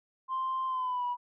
sine tone with pitch glide, 1046.5 to 976.4 Hz, C6 to B5, 0 to -20 cents, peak -28 dBFS, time 0.28-1.17 s, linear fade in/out 50 ms, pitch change -120 cents, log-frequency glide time 0.67-1.05 s, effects tanh soft clip ceiling -26 dBFS

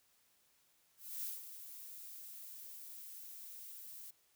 violet noise with ADSR envelope, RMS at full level -41 dBFS, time 0.97-4.11 s, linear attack 270 ms, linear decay 170 ms, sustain -10 dB, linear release 9 ms, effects white hiss -73 dBFS RMS until 4.35 s

